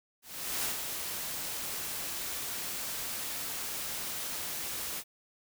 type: noise with ADSR envelope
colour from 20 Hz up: white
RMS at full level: -32 dBFS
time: 0.22-5.04 s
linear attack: 420 ms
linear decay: 120 ms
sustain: -5 dB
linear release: 59 ms
effects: none